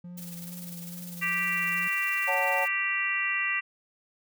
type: tone with vibrato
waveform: triangle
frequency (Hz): 174.61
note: F3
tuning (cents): 0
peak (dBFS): -37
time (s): 0.04-1.88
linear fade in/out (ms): 5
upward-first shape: triangle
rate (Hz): 2.3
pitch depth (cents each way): 32
type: noise with tremolo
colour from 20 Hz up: blue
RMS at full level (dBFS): -42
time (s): 0.17-2.68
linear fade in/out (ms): 10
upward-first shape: square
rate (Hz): 20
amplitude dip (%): 45
type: harmonic tone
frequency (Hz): 392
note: G4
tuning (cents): 0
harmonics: 3 / 4 / 5 / 6 / 7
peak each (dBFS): -36 / -39 / -28 / -34 / -31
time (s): 1.21-3.61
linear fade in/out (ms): 20
type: chord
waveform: sine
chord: F# minor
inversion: second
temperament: just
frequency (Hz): 555 / 740 / 888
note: C#5 / F#5 / A5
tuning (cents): +2 / 0 / +16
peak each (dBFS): -31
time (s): 2.27-2.66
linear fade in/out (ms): 20
effects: none